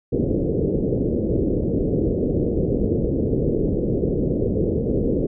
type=low-pass noise; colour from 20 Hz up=white; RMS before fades=-21 dBFS; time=0.12-5.27 s; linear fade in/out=10 ms; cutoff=490 Hz; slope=48 dB/octave; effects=none